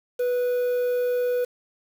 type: tone with quantisation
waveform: triangle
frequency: 492.3 Hz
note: B4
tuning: 6 cents flat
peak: -19 dBFS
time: 0.19-1.45 s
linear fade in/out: 10 ms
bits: 7
effects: none